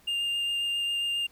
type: tone with vibrato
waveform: triangle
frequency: 2806 Hz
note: F7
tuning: 8 cents sharp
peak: -25 dBFS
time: 0.07-1.27 s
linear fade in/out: 10 ms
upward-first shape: sine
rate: 7.4 Hz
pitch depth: 8 cents each way
effects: pink hiss -60 dBFS RMS until 1.31 s